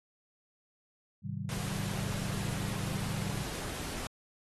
sine chord, Ab major seventh, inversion none, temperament just, 103.83 / 129.78 / 155.74 / 194.67 Hz, Ab2 / C3 / Eb3 / G3, 0 / -14 / +2 / -12 cents, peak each -40 dBFS, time 1.22-3.47 s, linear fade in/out 50 ms
pink noise, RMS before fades -40 dBFS, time 1.49-4.07 s, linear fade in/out 2 ms
effects AAC 32 kbps

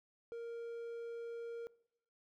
triangle tone, 466.2 Hz, A#4, in tune, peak -40 dBFS, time 0.32-1.67 s, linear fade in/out 0 ms, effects noise-tail reverb RT60 0.7 s tail -21 dB re dry

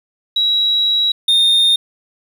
sine / triangle tone pair in turn, 3876 / 3658 Hz, B7 / A#7, -33 / -33 cents, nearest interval minor second, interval 100 cents, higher first, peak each -12 / -8 dBFS, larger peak second, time 0.36-1.12 / 1.28-1.76 s, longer first, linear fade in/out 5 ms, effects 7-bit

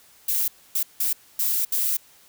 violet noise bursts at uneven times, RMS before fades -23 dBFS, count 5, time 0.28-0.48 / 0.75-0.83 / 1-1.13 / 1.39-1.65 / 1.72-1.97 s, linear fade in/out 5 ms, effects white hiss -54 dBFS RMS until 2.28 s

